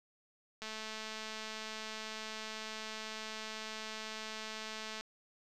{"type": "click train", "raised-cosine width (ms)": 0.2, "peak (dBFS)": -26, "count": 958, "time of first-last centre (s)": [0.62, 5.01], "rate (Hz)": 218, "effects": []}